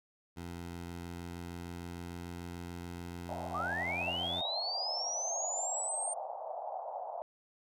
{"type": "tone with pitch glide", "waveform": "15% pulse", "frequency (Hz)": [86.3, 87.1], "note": ["F2", "F2"], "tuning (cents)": [-20, -4], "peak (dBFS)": -35, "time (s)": [0.36, 4.42], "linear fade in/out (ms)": 20, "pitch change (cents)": 16, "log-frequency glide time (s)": [0.85, 3.06]}
{"type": "band-pass noise", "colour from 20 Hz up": "white", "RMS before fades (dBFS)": -41, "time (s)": [3.29, 7.22], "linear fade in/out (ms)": 0, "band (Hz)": [620, 810], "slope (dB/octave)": 48}
{"type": "linear sweep", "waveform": "sine", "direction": "up", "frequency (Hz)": [1112, 8810], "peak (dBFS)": -34, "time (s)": [3.54, 6.14], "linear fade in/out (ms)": 10}
{"effects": []}